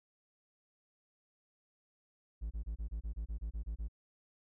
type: tone bursts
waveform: triangle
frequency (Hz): 54.6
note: A1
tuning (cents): -13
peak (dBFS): -34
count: 12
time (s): 2.41-3.885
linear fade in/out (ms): 20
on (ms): 100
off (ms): 25
effects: none